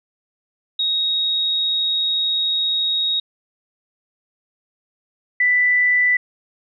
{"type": "tone pair in turn", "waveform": "sine", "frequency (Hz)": [3769, 1982.8], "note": ["A#7", "B6"], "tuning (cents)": [18, 6], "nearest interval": "major seventh", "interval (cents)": 1112, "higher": "first", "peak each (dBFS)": [-17, -13], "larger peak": "second", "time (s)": [[0.79, 3.2], [5.4, 6.17]], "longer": "first", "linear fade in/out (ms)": 5, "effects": []}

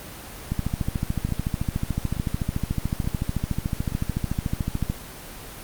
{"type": "two click trains", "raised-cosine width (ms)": 5, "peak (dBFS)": [-18, -11], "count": [4, 61], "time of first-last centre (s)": [[1.29, 3.922], [0.52, 4.9]], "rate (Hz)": [1.14, 13.7], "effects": ["pink hiss -39 dBFS RMS until 5.63 s", "Opus 24 kbps"]}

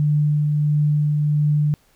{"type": "tone with tremolo", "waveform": "sine", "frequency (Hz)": 148.9, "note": "D3", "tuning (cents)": 24, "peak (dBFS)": -14, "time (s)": [0, 1.74], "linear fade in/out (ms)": 0, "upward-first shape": "triangle", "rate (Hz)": 1.5, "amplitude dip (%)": 25, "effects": ["pink hiss -59 dBFS RMS until 1.95 s"]}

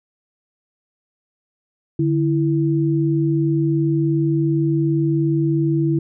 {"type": "tone pair together", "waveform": "sine", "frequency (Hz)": [146.82, 329.6], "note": ["D3", "E4"], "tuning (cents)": [0, 0], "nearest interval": "octave + major second", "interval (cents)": 1400, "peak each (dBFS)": -18, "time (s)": [1.99, 5.99], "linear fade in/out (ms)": 5, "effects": []}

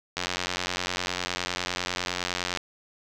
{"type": "click train", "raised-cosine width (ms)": 0.2, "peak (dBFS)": -10, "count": 217, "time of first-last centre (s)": [0.17, 2.573], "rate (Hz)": 89.9, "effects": []}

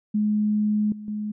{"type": "tone with level steps", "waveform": "sine", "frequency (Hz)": 210.9, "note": "G#3", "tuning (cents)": 27, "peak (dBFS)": [-19, -34, -26], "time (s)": [0.14, 1.32], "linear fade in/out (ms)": 10, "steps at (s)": [0.92, 1.08], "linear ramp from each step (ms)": 2, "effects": []}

